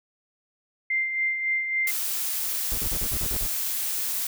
sine tone with tremolo, 2092 Hz, C7, 1 cent flat, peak -21 dBFS, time 0.9-1.91 s, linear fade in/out 5 ms, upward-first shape sine, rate 3.6 Hz, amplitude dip 50%
blue noise, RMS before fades -28 dBFS, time 1.87-4.27 s, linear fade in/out 2 ms
brown noise bursts, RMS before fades -31 dBFS, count 8, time 2.72-3.463 s, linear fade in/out 0 ms, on 57 ms, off 41 ms
effects none

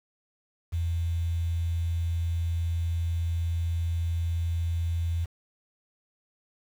sine tone with quantisation, 84.1 Hz, E2, 35 cents sharp, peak -25 dBFS, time 0.72-5.26 s, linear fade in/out 20 ms, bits 8, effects none

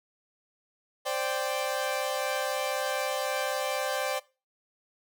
sawtooth chord, C suspended second, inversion none, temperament equal, 523.3 / 587.3 / 784 Hz, C5 / D5 / G5, 0 / 0 / 0 cents, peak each -29 / -28 / -30 dBFS, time 1.05-4.2 s, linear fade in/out 20 ms, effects noise-tail reverb RT60 0.3 s tail -20 dB re dry

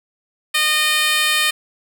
10% pulse tone with high-pass filter, 612 Hz, D#5, 29 cents flat, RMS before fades -17 dBFS, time 0.54-1.51 s, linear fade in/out 10 ms, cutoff 1800 Hz, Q 0.81, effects none

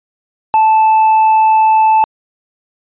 sine tone with tanh clipping, 876 Hz, A5, 8 cents flat, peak -7 dBFS, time 0.54-2.04 s, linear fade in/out 0 ms, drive 3 dB, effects resampled to 8000 Hz

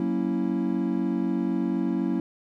triangle chord, F# dominant seventh, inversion none, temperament equal, 185 / 233.1 / 277.2 / 329.6 Hz, F#3 / A#3 / C#4 / E4, 0 / 0 / 0 / 0 cents, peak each -27 dBFS, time 0-2.2 s, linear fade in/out 2 ms, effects none

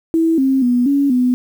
sine tone with pitch steps, 326.8 / 266.8 / 245 / 280.8 / 249.9 Hz, E4 / C4 / B3 / C#4 / B3, -15 / +34 / -14 / +22 / +21 cents, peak -11 dBFS, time 0.14-1.34 s, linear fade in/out 0 ms, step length 240 ms, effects 7-bit

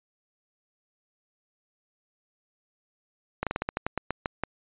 slowing click train, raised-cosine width 0.5 ms, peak -12 dBFS, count 12, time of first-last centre 3.43-4.436 s, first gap 37 ms, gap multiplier 1.17, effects resampled to 8000 Hz

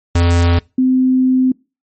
square / sine tone pair in turn, 86 / 257.7 Hz, F2 / C4, -26 / -26 cents, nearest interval octave + perfect fifth, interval 1900 cents, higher second, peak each -10 / -9 dBFS, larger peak second, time 0.15-0.59 / 0.78-1.52 s, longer second, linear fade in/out 5 ms, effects noise-tail reverb RT60 0.3 s tail -25 dB re dry + MP3 32 kbps

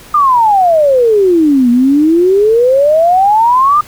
sine exponential two-way sweep, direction down then up, 1230 to 235.8 to 1230 Hz, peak -5 dBFS, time 0.14-3.81 s, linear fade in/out 5 ms, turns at 1.7 s, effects pink hiss -36 dBFS RMS until 3.87 s

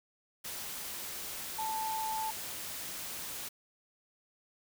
sine tone in noise, 880 Hz, A5, in tune, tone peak -33 dBFS, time 1.58-2.31 s, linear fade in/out 10 ms, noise white, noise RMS -41 dBFS, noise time 0.44-3.49 s, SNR +5 dB, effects none

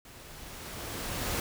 pink noise with level ramp, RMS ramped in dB -51 to -31 dBFS, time 0.05-1.4 s, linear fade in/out 2 ms, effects none

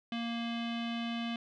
square tone with low-pass filter, 233.1 Hz, A#3, in tune, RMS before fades -36 dBFS, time 0.12-1.36 s, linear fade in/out 2 ms, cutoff 3200 Hz, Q 3.9, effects none

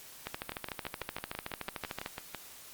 two click trains, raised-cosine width 0.3 ms, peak -21 / -19 dBFS, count 12 / 25, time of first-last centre 0.52-2.347 / 0.27-2.061 s, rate 6.02 / 13.4 Hz, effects white hiss -51 dBFS RMS until 2.73 s + Opus 48 kbps

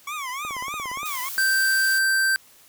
25% pulse tone with vibrato, 1109 Hz, C#6, in tune, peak -25 dBFS, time 0.07-1.29 s, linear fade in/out 5 ms, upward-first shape triangle, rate 3.3 Hz, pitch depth 220 cents each way
click train, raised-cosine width 1 ms, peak -25 dBFS, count 11, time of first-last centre 0.45-1.031 s, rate 17.2 Hz
blue noise, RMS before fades -33 dBFS, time 1.05-1.99 s, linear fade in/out 10 ms
square tone, 1562 Hz, G6, 7 cents flat, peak -19 dBFS, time 1.38-2.36 s, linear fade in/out 0 ms
effects white hiss -53 dBFS RMS until 2.68 s

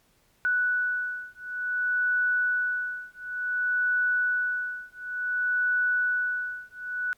sine beating tone pair, 1480 / 1480.56 Hz, F#6 / F#6, 0 / +1 cents, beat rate 0.56 Hz, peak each -27 dBFS, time 0.45-7.13 s, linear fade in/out 0 ms, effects pink hiss -65 dBFS RMS until 7.17 s + MP3 96 kbps

